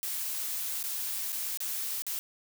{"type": "noise with dropouts", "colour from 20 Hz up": "blue", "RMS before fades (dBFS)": -34, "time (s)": [0.03, 2.19], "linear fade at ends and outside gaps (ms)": 0, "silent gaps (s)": [[0.828, 0.839], [1.321, 1.327], [1.573, 1.604], [2.021, 2.066]], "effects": []}